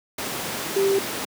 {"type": "tone in noise", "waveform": "sine", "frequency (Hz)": 392.1, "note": "G4", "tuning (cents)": 0, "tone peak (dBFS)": -17, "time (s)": [0.76, 0.99], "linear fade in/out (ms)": 5, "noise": "pink", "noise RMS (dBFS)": -28, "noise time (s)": [0.18, 1.25], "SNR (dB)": 8, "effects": ["high-pass 200 Hz 12 dB/octave"]}